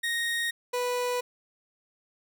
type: tone pair in turn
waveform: 30% pulse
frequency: 1864.7 / 492.6 Hz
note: A#6 / B4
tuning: 0 / -5 cents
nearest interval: octave + major seventh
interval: 2305 cents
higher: first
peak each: -24 dBFS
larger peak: neither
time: 0.03-0.51 / 0.73-1.21 s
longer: neither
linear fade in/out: 10 ms
effects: none